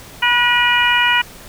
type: harmonic tone with a mistuned harmonic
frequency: 485.7 Hz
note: B4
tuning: 29 cents flat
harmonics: 2 / 3 / 4 / 5 / 6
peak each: -18 / -18 / -18 / -18 / -18 dBFS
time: 0.22-1.22 s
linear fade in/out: 10 ms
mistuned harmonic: 4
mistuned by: -25 cents
effects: pink hiss -38 dBFS RMS until 1.48 s